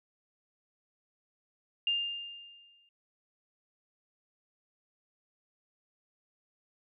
sine tone with exponential decay, 2805 Hz, F7, 7 cents sharp, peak -25 dBFS, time 1.87-2.89 s, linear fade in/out 2 ms, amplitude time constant 220 ms, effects none

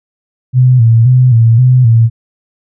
sine tone with vibrato, 120.6 Hz, B2, 41 cents flat, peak -3 dBFS, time 0.53-2.1 s, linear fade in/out 50 ms, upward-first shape square, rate 1.9 Hz, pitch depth 89 cents each way, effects none

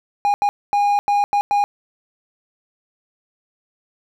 triangle tone bursts at uneven times, 816 Hz, G#5, 31 cents flat, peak -12 dBFS, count 6, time 0.25-0.34 / 0.42-0.49 / 0.73-0.99 / 1.08-1.24 / 1.33-1.41 / 1.51-1.64 s, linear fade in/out 0 ms, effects none

